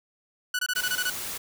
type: tone bursts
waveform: sawtooth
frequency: 1480 Hz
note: F#6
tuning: in tune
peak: -21 dBFS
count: 8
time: 0.54-1.101 s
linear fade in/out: 5 ms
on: 50 ms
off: 23 ms
type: noise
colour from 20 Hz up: white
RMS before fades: -34 dBFS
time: 0.75-1.38 s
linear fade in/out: 10 ms
effects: none